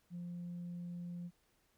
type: tone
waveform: sine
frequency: 174.61 Hz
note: F3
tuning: in tune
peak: -40 dBFS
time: 0.1-1.31 s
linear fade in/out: 50 ms
effects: tanh soft clip ceiling -39 dBFS + pink hiss -75 dBFS RMS until 1.77 s